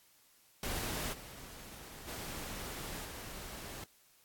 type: noise with level steps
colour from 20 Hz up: pink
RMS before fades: -38 / -50 / -43 / -46 dBFS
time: 0.63-3.84 s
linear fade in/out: 2 ms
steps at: 1.12 / 2.07 / 3.04 s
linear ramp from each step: 20 ms
effects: white hiss -66 dBFS RMS until 4.24 s + AAC 64 kbps